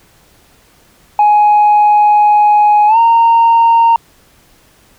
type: tone with pitch glide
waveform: sine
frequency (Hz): 836 to 922.3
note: G#5 to A#5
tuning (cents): +11 to -19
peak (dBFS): -3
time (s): 1.19-3.96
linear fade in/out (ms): 2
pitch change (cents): +170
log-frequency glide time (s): 2.87-2.98
effects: tanh soft clip ceiling -3 dBFS + pink hiss -48 dBFS RMS until 4.98 s